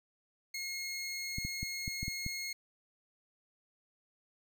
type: tone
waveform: 20% pulse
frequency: 2158 Hz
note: C#7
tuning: 47 cents flat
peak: -32 dBFS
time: 0.54-2.53 s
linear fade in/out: 5 ms
type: clicks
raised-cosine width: 5 ms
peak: -26 dBFS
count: 7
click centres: 1.384 / 1.45 / 1.63 / 1.879 / 2.03 / 2.081 / 2.264 s
effects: none